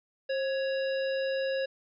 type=harmonic tone with a mistuned harmonic; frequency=557 Hz; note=C#5; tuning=8 cents sharp; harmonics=1 / 3 / 5 / 7 / 9; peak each=-28 / -38 / -42 / -45 / -47 dBFS; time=0.29-1.66 s; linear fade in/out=10 ms; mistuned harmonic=1; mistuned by=-71 cents; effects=none